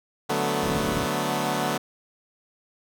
10% pulse chord, B minor seventh, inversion first, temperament equal, 146.83 / 185 / 220 / 246.9 Hz, D3 / F#3 / A3 / B3, 0 / 0 / 0 / 0 cents, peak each -21 / -22 / -21 / -21 dBFS, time 0.29-1.78 s, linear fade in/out 10 ms
white low-pass noise, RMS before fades -32 dBFS, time 0.63-1.06 s, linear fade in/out 5 ms, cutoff 300 Hz, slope 24 dB/octave
effects none

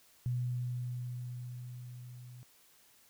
sine tone with level ramp, 123.4 Hz, B2, 1 cent flat, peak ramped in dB -30 to -48 dBFS, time 0.26-2.43 s, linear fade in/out 0 ms, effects white hiss -64 dBFS RMS until 3.09 s

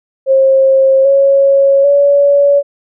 sine tone with pitch steps, 535 / 551 / 567.5 Hz, C5 / C#5 / C#5, +38 / -11 / +41 cents, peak -5 dBFS, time 0.26-2.63 s, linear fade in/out 50 ms, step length 790 ms, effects none

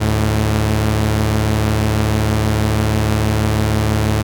sawtooth tone pair together, 74.08 / 108 Hz, D2 / A2, +16 / -32 cents, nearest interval perfect fifth, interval 652 cents, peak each -15 / -11 dBFS, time 0-4.23 s, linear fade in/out 20 ms, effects none

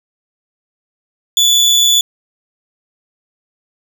30% pulse tone with amplitude modulation, 3461 Hz, A7, 29 cents flat, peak -4 dBFS, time 1.37-2.01 s, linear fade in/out 2 ms, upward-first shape sine, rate 127 Hz, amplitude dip 40%, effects none

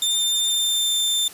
sawtooth tone with pitch glide, 3597 to 3574 Hz, A7 to A7, +37 to +26 cents, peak -16 dBFS, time 0.02-1.28 s, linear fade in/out 2 ms, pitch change -11 cents, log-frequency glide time 0.45-0.97 s, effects white hiss -42 dBFS RMS until 1.33 s + resampled to 32000 Hz

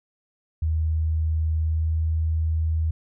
sine tone with pitch glide, 79.3 to 79.94 Hz, D#2 to D#2, +33 to +47 cents, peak -20 dBFS, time 0.62-2.91 s, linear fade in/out 5 ms, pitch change +14 cents, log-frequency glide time 1.62-1.93 s, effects none

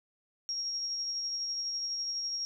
sine tone with tremolo, 5588 Hz, F8, in tune, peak -31 dBFS, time 0.49-2.45 s, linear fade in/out 0 ms, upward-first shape sine, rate 12 Hz, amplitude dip 25%, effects 12-bit

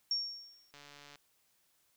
sine tone with exponential decay, 5520 Hz, F8, 21 cents flat, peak -28 dBFS, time 0.11-0.71 s, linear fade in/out 2 ms, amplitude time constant 130 ms
click train, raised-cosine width 0.2 ms, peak -36 dBFS, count 61, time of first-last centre 0.74-1.157 s, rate 144 Hz
effects white hiss -73 dBFS RMS until 1.96 s

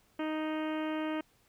harmonic tone, 311.1 Hz, D#4, in tune, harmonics 1 / 2 / 3 / 4 / 5 / 6 / 7 / 8 / 9 / 10, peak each -33 / -39 / -43 / -45 / -47 / -49 / -50 / -51 / -52 / -53 dBFS, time 0.19-1.21 s, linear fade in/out 5 ms, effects pink hiss -68 dBFS RMS until 1.48 s

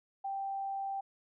sine tone, 784 Hz, G5, in tune, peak -34 dBFS, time 0.24-1.01 s, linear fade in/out 10 ms, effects none

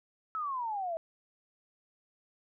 sine exponential sweep, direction down, 1318.5 to 640 Hz, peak -32 dBFS, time 0.35-0.97 s, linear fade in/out 0 ms, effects none

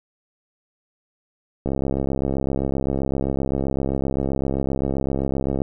click train, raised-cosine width 2 ms, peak -10 dBFS, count 269, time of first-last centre 1.66-5.619 s, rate 67.7 Hz, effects none

